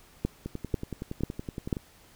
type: two click trains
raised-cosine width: 3 ms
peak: -21 / -13 dBFS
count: 15 / 4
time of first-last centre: 0.46-1.768 / 0.25-1.728 s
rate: 10.7 / 2.03 Hz
effects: pink hiss -57 dBFS RMS until 2.15 s